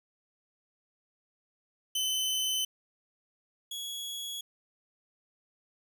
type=tone pair in turn; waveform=sawtooth; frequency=3043 / 3348 Hz; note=F#7 / G#7; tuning=+48 / +13 cents; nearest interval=major second; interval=165 cents; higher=second; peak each=-25 / -33 dBFS; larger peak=first; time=1.95-2.65 / 3.71-4.41 s; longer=neither; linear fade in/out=5 ms; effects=none